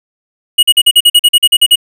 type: tone bursts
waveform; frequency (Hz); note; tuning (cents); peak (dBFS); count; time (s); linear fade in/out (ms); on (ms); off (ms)
square; 2900; F#7; -35; -3; 13; 0.58-1.758; 10; 50; 44
effects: none